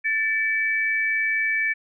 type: tone pair together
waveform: sine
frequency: 1769 / 2293 Hz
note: A6 / D7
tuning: +9 / -42 cents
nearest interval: major third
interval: 449 cents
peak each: -23 dBFS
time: 0.04-1.74 s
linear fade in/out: 20 ms
effects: none